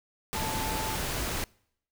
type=tone in noise; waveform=sine; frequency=878 Hz; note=A5; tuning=4 cents flat; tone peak=-35 dBFS; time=0.35-0.95 s; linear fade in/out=0 ms; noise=pink; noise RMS=-32 dBFS; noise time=0.33-1.44 s; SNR=-6 dB; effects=noise-tail reverb RT60 0.7 s tail -26 dB re dry